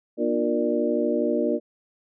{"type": "tone cluster", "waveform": "sine", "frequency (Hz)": [240.7, 304.4, 356.8, 469.1, 592], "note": ["B3", "D#4", "F4", "A#4", "D5"], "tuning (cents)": [-44, -38, 37, 11, 14], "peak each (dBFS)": -27, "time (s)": [0.17, 1.6], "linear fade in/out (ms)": 50, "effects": []}